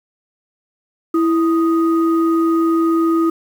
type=tone pair together; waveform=sine; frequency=329.9 / 1244.5 Hz; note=E4 / D#6; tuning=+1 / 0 cents; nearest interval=octave + major seventh; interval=2299 cents; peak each=-12 / -21 dBFS; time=1.14-3.3 s; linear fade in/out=5 ms; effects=tanh soft clip ceiling -5 dBFS + 7-bit